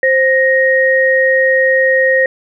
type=tone pair together; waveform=sine; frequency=524.8 / 1870 Hz; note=C5 / A#6; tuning=+5 / +5 cents; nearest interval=octave + minor seventh; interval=2200 cents; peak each=-11 dBFS; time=0.03-2.26 s; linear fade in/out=2 ms; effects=none